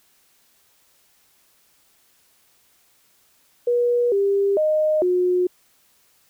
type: tone with pitch steps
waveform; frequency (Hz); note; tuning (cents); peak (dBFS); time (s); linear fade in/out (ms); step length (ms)
sine; 482.6 / 397.9 / 617 / 361; B4 / G4 / D#5 / F#4; -40 / +26 / -15 / -43; -16; 3.67-5.47; 5; 450
effects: white hiss -60 dBFS RMS until 6.29 s

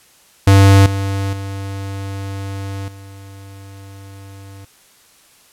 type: tone with level steps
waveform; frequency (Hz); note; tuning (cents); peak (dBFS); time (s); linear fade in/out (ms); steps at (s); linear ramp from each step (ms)
square; 98; G2; 0; -6 / -18 / -24 / -35; 0.47-4.65; 5; 0.86 / 1.33 / 2.88; 2
effects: white hiss -50 dBFS RMS until 5.52 s + low-pass 12000 Hz 12 dB/octave

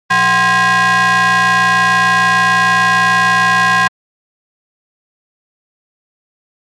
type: ring-modulated tone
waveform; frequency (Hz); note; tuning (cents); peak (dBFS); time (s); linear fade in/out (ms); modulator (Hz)
35% pulse; 291.1; D4; -15; -4; 0.1-3.88; 10; 1340
effects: low-pass 7000 Hz 12 dB/octave + MP3 96 kbps

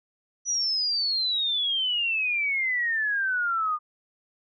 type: exponential sweep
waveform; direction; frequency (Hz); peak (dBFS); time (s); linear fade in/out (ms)
sine; down; 5930 to 1206; -23; 0.45-3.79; 50
effects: none

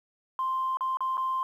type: tone with dropouts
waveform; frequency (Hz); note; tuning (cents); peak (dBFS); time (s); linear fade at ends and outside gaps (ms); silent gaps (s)
sine; 1046.5; C6; 0; -25; 0.39-1.43; 1; 0.771-0.808 / 0.971-1.006 / 1.171-1.178
effects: tanh soft clip ceiling -21 dBFS + 10-bit

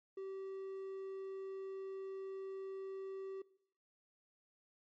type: tone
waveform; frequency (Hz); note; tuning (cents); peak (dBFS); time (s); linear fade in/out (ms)
triangle; 385.7; G4; -28; -40; 0.17-3.42; 5
effects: noise-tail reverb RT60 0.7 s tail -20 dB re dry + MP3 32 kbps

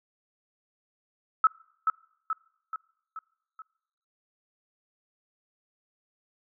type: tone with echo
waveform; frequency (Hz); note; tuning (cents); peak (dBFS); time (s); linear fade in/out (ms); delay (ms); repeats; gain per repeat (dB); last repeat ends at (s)
sine; 1300; E6; -24; -15; 1.44-1.47; 2; 430; 5; -5; 3.62
effects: noise-tail reverb RT60 0.9 s tail -26 dB re dry

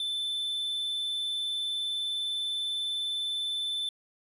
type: tone with vibrato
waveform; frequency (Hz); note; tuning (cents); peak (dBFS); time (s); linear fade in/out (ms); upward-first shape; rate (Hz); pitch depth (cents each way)
triangle; 3520; A7; 0; -28; 0-3.89; 2; sine; 20; 19
effects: resampled to 32000 Hz + 10-bit

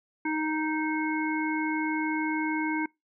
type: harmonic tone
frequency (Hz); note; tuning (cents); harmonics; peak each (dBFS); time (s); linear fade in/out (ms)
311.1; D#4; 0; 1 / 3 / 5 / 7; -28 / -33 / -36 / -34; 0.25-2.86; 5
effects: noise-tail reverb RT60 0.2 s tail -25 dB re dry

